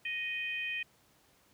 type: harmonic tone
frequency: 622.3 Hz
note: D#5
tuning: in tune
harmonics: 3 / 4 / 5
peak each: -40 / -35 / -43 dBFS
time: 0.05-0.83 s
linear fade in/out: 5 ms
effects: pink hiss -66 dBFS RMS until 1.53 s + high-pass 80 Hz 12 dB/octave